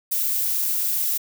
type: noise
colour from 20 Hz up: violet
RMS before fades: -23 dBFS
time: 0.11-1.18 s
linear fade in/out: 10 ms
effects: none